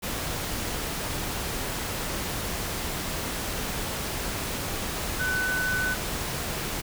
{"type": "tone in noise", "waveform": "sine", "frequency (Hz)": 1500, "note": "F#6", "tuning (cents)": 23, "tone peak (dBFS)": -25, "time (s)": [5.19, 5.95], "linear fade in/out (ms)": 20, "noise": "pink", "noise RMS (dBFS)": -31, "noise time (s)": [0.02, 6.82], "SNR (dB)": 3, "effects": []}